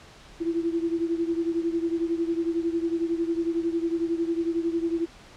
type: beating tone pair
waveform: sine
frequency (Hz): 332 / 343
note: E4 / F4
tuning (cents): +12 / -31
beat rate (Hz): 11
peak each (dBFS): -25 / -29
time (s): 0.4-5.06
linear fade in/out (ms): 20
effects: pink hiss -49 dBFS RMS until 5.36 s + low-pass 6000 Hz 12 dB/octave